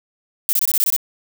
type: noise bursts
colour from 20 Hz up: violet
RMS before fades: -17 dBFS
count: 8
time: 0.49-0.964 s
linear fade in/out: 0 ms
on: 40 ms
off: 22 ms
effects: none